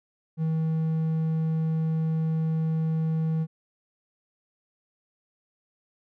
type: tone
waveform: triangle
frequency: 160 Hz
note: D#3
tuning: 49 cents sharp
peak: -21 dBFS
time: 0.37-3.47 s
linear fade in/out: 50 ms
effects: none